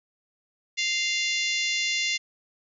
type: harmonic tone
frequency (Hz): 697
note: F5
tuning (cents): -4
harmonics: 3 / 4 / 5 / 6 / 7 / 8 / 9 / 10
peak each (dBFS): -28 / -30 / -32 / -34 / -35 / -36 / -37 / -38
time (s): 0.77-2.18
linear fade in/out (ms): 20
effects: none